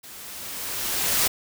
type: noise with level ramp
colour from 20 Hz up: white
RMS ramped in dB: -43 to -20 dBFS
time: 0.03-1.28 s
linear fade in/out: 10 ms
effects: none